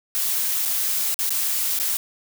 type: noise with dropouts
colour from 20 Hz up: blue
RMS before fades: -23 dBFS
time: 0.15-1.97 s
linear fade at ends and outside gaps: 0 ms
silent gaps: 0.653-0.657 / 1.143-1.19 / 1.293-1.305 / 1.789-1.799 s
effects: none